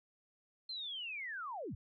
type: linear sweep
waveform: sine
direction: down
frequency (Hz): 4204 to 61.9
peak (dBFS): -40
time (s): 0.69-1.75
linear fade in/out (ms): 5
effects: none